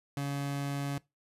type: tone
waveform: 30% pulse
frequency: 141 Hz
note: C#3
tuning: 30 cents sharp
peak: -29 dBFS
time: 0.17-0.98 s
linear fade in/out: 2 ms
effects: noise-tail reverb RT60 0.2 s tail -21 dB re dry + resampled to 32000 Hz